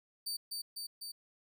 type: tone with echo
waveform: sawtooth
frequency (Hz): 4605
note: D8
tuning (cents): -35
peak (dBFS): -33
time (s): 0.26-0.37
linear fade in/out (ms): 10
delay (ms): 250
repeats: 3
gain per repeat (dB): -2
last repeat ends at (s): 1.12
effects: none